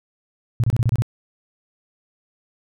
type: tone bursts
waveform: sine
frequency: 116.4 Hz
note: A#2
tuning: 2 cents flat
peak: -14 dBFS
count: 7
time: 0.6-1.021 s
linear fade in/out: 0 ms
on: 37 ms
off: 27 ms
effects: none